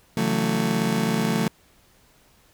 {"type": "chord", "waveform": "35% pulse", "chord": "F# minor seventh", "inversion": "second", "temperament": "just", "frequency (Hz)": [138.75, 166.5, 185, 222], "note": ["C#3", "E3", "F#3", "A3"], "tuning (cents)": [2, 18, 0, 16], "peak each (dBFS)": [-28, -26, -26, -22], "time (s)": [0.17, 1.48], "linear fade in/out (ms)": 2, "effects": ["pink hiss -58 dBFS RMS until 2.53 s"]}